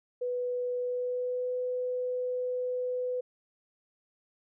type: tone with pitch glide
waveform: sine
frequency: 493.9 to 500.2 Hz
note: B4 to B4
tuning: 0 to +22 cents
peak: -29 dBFS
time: 0.21-3.21 s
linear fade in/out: 10 ms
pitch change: +22 cents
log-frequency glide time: 0.79-1.55 s
effects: none